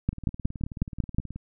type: two click trains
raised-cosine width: 5 ms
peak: -11 / -24 dBFS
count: 7 / 24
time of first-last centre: 0.09-1.185 / 0.13-1.36 s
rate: 5.48 / 18.7 Hz
effects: none